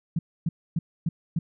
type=tone bursts; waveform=sine; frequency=164.81 Hz; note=E3; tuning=in tune; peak=-21 dBFS; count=5; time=0.16-1.39 s; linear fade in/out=5 ms; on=30 ms; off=270 ms; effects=none